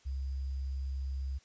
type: tone with sample-and-hold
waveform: sine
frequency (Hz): 67.2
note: C2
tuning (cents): +47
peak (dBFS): -33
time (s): 0.05-1.39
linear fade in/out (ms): 20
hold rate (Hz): 4900
effects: white hiss -65 dBFS RMS until 1.44 s + resampled to 16000 Hz